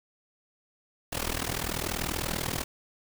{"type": "noise with amplitude modulation", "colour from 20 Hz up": "pink", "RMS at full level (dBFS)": -28, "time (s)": [1.12, 2.64], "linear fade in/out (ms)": 10, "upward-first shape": "sine", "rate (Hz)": 40.4, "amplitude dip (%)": 90, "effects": []}